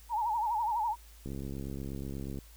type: tone with vibrato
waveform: sine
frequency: 896 Hz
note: A5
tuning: 31 cents sharp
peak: -28 dBFS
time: 0.09-0.96 s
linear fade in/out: 50 ms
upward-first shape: sine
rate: 12 Hz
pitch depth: 120 cents each way
type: click train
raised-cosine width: 3 ms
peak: -27 dBFS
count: 78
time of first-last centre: 1.26-2.387 s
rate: 68.3 Hz
effects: added 54 Hz sine -52 dBFS peak until 2.56 s + white hiss -59 dBFS RMS until 2.56 s